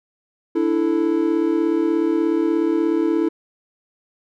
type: chord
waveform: triangle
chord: D suspended second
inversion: none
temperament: just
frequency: 293.7 / 330.4 / 440.5 Hz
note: D4 / E4 / A4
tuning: 0 / +4 / +2 cents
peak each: -21 / -16 / -22 dBFS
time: 0.55-3.29 s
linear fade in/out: 10 ms
effects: none